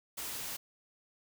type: noise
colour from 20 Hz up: white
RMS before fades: -40 dBFS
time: 0.17-0.57 s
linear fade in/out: 10 ms
effects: none